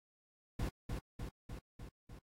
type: noise with echo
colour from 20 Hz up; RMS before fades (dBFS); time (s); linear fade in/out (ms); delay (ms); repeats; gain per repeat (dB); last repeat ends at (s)
brown; -37; 0.59-0.69; 5; 300; 5; -3; 2.19
effects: AAC 48 kbps